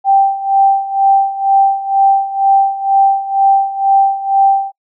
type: tone with tremolo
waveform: sine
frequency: 784 Hz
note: G5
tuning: in tune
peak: -5 dBFS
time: 0.04-4.72 s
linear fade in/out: 50 ms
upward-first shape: sine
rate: 2.1 Hz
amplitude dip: 80%
effects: noise-tail reverb RT60 0.1 s tail -25 dB re dry